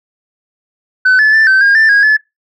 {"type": "tone with pitch steps", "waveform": "sine", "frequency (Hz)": [1512, 1730, 1767, 1543, 1621, 1774, 1642, 1725], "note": ["F#6", "A6", "A6", "G6", "G#6", "A6", "G#6", "A6"], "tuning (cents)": [37, -30, 7, -28, -42, 14, -20, -35], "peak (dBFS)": -3, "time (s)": [1.05, 2.17], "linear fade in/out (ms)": 10, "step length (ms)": 140, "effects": ["noise-tail reverb RT60 0.2 s tail -23 dB re dry", "tanh soft clip ceiling -4 dBFS"]}